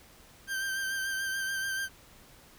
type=tone with vibrato; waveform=40% pulse; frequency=1568 Hz; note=G6; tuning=in tune; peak=-30 dBFS; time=0.47-1.89 s; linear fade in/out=50 ms; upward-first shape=triangle; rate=6.9 Hz; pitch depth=30 cents each way; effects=pink hiss -56 dBFS RMS until 2.58 s